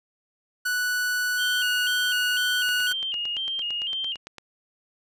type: tone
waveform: 45% pulse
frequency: 1480 Hz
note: F#6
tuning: in tune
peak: -23 dBFS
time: 0.65-2.93 s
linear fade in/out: 10 ms
type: tone with vibrato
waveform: sine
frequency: 3000 Hz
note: F#7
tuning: 23 cents sharp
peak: -26 dBFS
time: 1.37-4.17 s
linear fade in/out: 50 ms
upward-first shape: square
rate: 2 Hz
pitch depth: 85 cents each way
type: click train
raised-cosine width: 0.2 ms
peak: -22 dBFS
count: 16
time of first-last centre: 2.69-4.383 s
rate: 8.86 Hz
effects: none